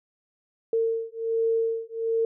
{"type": "beating tone pair", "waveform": "sine", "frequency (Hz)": [453.3, 454.6], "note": ["A#4", "A#4"], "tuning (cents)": [-48, -43], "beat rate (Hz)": 1.3, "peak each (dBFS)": -26, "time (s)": [0.73, 2.25], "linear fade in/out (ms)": 2, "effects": []}